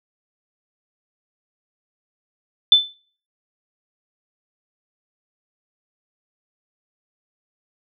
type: tone with exponential decay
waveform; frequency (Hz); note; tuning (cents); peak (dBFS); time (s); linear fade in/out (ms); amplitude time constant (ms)
sine; 3520; A7; 0; -4; 2.72-2.94; 2; 46
effects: noise-tail reverb RT60 0.5 s tail -26 dB re dry